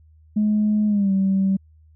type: tone with pitch glide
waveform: sine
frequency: 211.5 to 192.83 Hz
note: G#3 to G3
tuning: +32 to -28 cents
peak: -15 dBFS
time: 0.36-1.57 s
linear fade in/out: 10 ms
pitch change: -160 cents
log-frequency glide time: 0.87-1.12 s
effects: tanh soft clip ceiling -12 dBFS + added 78 Hz sine -49 dBFS peak until 1.95 s